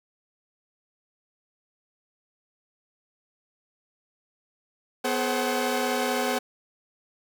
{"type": "tone cluster", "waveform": "sawtooth", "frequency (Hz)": [247.6, 426.3, 531, 754], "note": ["B3", "G#4", "C5", "F#5"], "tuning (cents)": [5, 45, 25, 32], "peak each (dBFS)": -26, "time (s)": [5.04, 6.39], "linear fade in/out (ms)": 10, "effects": []}